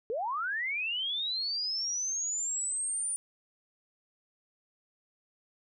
sine linear sweep, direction up, 415.3 to 9397 Hz, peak -30 dBFS, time 0.1-3.16 s, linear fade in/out 0 ms, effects none

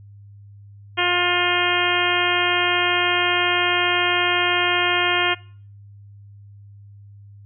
harmonic tone, 354.5 Hz, F4, 26 cents sharp, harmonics 1 / 2 / 3 / 4 / 5 / 6 / 7 / 8 / 9, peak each -26 / -26 / -26 / -26 / -26 / -26 / -26 / -26 / -26 dBFS, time 0.97-5.35 s, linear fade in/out 20 ms, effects noise-tail reverb RT60 0.5 s tail -23 dB re dry + added 101 Hz sine -41 dBFS peak until 7.45 s

